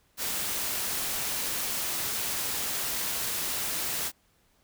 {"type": "noise", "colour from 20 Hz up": "white", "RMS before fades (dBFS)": -31, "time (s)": [0.17, 4.12], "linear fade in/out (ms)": 50, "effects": ["pink hiss -67 dBFS RMS until 4.63 s"]}